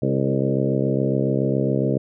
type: harmonic tone with a mistuned harmonic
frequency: 67.2 Hz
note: C2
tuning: 47 cents sharp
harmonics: 2 / 3 / 4 / 5 / 6 / 7 / 8 / 9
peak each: -23 / -25 / -26 / -27 / -28 / -28 / -29 / -30 dBFS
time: 0.02-1.98 s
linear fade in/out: 5 ms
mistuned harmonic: 6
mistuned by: +22 cents
effects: none